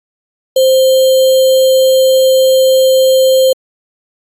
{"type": "tone with sample-and-hold", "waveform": "sine", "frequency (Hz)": 523.3, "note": "C5", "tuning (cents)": 0, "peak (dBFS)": -5, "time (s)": [0.56, 3.53], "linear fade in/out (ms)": 5, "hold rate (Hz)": 3675, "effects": ["AAC 64 kbps"]}